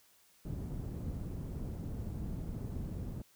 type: low-pass noise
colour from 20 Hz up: white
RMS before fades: -40 dBFS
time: 0.45-3.22 s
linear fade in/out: 5 ms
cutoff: 150 Hz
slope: 12 dB/octave
effects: white hiss -66 dBFS RMS until 3.35 s